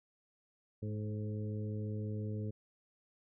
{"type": "harmonic tone with a mistuned harmonic", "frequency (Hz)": 105.7, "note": "G#2", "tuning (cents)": 31, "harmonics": [1, 2, 3, 4, 5], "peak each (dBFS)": [-37, -43, -49, -47, -53], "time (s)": [0.82, 2.51], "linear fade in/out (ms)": 10, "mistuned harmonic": 4, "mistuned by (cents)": 22, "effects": []}